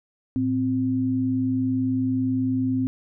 sine tone pair together, 110.24 / 260 Hz, A2 / C4, +4 / -11 cents, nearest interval octave + minor third, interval 1485 cents, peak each -28 / -21 dBFS, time 0.36-2.87 s, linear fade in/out 0 ms, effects none

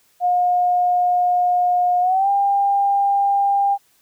sine tone with pitch glide, 716 to 799.1 Hz, F5 to G5, +43 to +33 cents, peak -14 dBFS, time 0.2-3.78 s, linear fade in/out 50 ms, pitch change +190 cents, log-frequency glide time 2.01-2.29 s, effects white hiss -59 dBFS RMS until 4.01 s

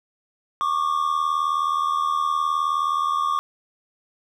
triangle tone pair together, 1108.7 / 1187.9 Hz, C#6 / D6, 0 / +19 cents, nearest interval minor second, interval 119 cents, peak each -21 dBFS, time 0.61-3.39 s, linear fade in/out 0 ms, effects none

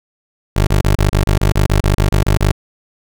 20% pulse tone bursts, 50.1 Hz, G1, 38 cents sharp, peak -5 dBFS, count 14, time 0.56-2.516 s, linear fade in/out 5 ms, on 110 ms, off 32 ms, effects none

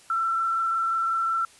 sine tone with frequency modulation, 1342 Hz, E6, 31 cents sharp, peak -22 dBFS, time 0.1-1.45 s, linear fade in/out 2 ms, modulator 25.5 Hz, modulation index 0.77, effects white hiss -53 dBFS RMS until 1.59 s + resampled to 24000 Hz

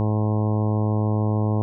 harmonic tone, 106.7 Hz, G#2, 47 cents sharp, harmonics 1 / 2 / 3 / 4 / 5 / 6 / 7 / 8 / 9 / 10, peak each -20 / -26 / -30 / -32 / -34 / -36 / -37 / -38 / -39 / -40 dBFS, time 0-1.62 s, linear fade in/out 0 ms, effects none

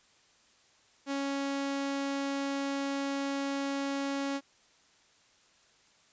sawtooth tone, 277.2 Hz, C#4, in tune, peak -27 dBFS, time 1.06-4.41 s, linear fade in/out 50 ms, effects white hiss -64 dBFS RMS until 6.12 s + resampled to 16000 Hz

